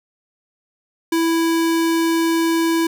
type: tone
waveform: square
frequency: 330 Hz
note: E4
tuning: 2 cents sharp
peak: -16 dBFS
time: 1.12-2.87 s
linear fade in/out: 5 ms
effects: none